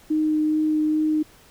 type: tone with vibrato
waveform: sine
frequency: 308.3 Hz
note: D#4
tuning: 16 cents flat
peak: -18 dBFS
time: 0.1-1.23 s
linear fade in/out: 10 ms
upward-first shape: sine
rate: 2.4 Hz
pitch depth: 9 cents each way
effects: pink hiss -52 dBFS RMS until 1.5 s